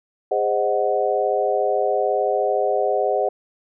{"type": "chord", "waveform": "sine", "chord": "Ab dominant seventh", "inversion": "none", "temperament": "equal with one note detuned", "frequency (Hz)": [409.6, 523.3, 622.3, 740], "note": ["Ab4", "C5", "Eb5", "Gb5"], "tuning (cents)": [-24, 0, 0, 0], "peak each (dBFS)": -23, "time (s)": [0.31, 3.29], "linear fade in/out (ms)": 5, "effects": []}